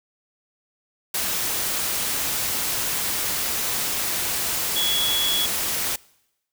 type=tone in noise; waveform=sine; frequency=3363 Hz; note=G#7; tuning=21 cents sharp; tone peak=-21 dBFS; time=4.76-5.46 s; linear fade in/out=5 ms; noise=white; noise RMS=-25 dBFS; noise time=1.14-5.96 s; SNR=+1 dB; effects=noise-tail reverb RT60 0.9 s tail -24 dB re dry